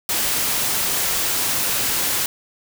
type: noise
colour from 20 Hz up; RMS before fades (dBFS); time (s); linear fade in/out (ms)
white; -21; 0.09-2.26; 2
effects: none